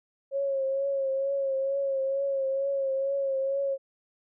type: tone with vibrato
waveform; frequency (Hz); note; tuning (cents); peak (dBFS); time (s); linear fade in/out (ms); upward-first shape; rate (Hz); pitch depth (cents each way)
sine; 545; C#5; -29; -25; 0.31-3.78; 50; triangle; 2.2; 41
effects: none